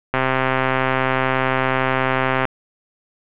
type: click train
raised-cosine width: 0.5 ms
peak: -3 dBFS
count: 304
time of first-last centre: 0.14-2.453 s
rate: 131 Hz
effects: resampled to 8000 Hz + 7-bit